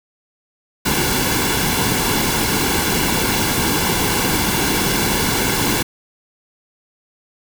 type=noise with comb filter; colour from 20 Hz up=pink; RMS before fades=-18 dBFS; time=0.85-5.83 s; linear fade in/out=10 ms; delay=1.6 ms; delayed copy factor=-0.6; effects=none